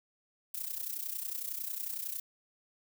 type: noise with amplitude modulation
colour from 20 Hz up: violet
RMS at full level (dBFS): -35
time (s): 0.54-2.2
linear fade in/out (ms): 5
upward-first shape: sine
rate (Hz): 31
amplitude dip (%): 75
effects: none